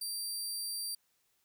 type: tone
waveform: 20% pulse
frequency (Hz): 4700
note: D8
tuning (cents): +1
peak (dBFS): -30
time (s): 0.01-0.95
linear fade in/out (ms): 5
effects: white hiss -75 dBFS RMS until 1.44 s